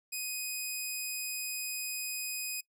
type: tone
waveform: 10% pulse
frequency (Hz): 2500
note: D#7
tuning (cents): +8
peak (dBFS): -26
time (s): 0.12-2.61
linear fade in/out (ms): 10
effects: noise-tail reverb RT60 0.1 s tail -20 dB re dry